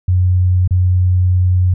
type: tone with dropouts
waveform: sine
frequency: 91 Hz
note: F#2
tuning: 28 cents flat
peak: -9 dBFS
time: 0.08-1.74 s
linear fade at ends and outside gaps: 5 ms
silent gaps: 0.677-0.708 s
effects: none